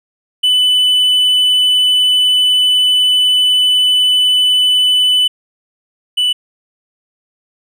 triangle tone pair in turn, 2996 / 2977 Hz, F#7 / F#7, +21 / +10 cents, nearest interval unison, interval 11 cents, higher first, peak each -7 / -9 dBFS, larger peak first, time 0.43-5.28 / 6.17-6.33 s, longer first, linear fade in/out 10 ms, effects none

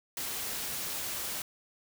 white noise, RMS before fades -36 dBFS, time 0.17-1.42 s, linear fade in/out 2 ms, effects none

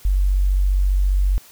sine tone, 47.42 Hz, F#1, 43 cents sharp, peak -14 dBFS, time 0.05-1.38 s, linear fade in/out 0 ms, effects white hiss -47 dBFS RMS until 1.51 s

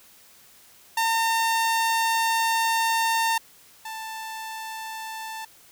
sawtooth tone pair in turn, 908 / 885.7 Hz, A#5 / A5, -46 / +11 cents, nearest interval unison, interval 43 cents, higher first, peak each -17 / -29 dBFS, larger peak first, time 0.97-3.38 / 3.85-5.45 s, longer first, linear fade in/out 5 ms, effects white hiss -53 dBFS RMS until 5.71 s

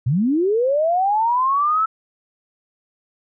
sine linear sweep, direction up, 110 to 1327 Hz, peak -15 dBFS, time 0.06-1.86 s, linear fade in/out 10 ms, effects none

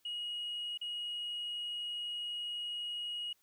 sine tone with dropouts, 2892 Hz, F#7, 40 cents flat, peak -35 dBFS, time 0.05-3.33 s, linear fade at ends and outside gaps 5 ms, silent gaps 0.776-0.813 s, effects tanh soft clip ceiling -34 dBFS + white hiss -73 dBFS RMS until 3.42 s

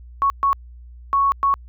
sine tone bursts at uneven times, 1108.7 Hz, C#6, in tune, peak -14 dBFS, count 4, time 0.22-0.3 / 0.43-0.53 / 1.13-1.32 / 1.43-1.54 s, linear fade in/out 0 ms, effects added 60 Hz sine -38 dBFS peak until 1.68 s

